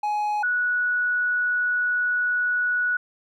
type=tone pair in turn; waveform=triangle / sine; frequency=838 / 1468.8 Hz; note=G#5 / F#6; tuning=+15 / -13 cents; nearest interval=minor seventh; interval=972 cents; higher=second; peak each=-20 dBFS; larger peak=neither; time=0.03-0.43 / 0.43-2.97 s; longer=second; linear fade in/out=5 ms; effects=none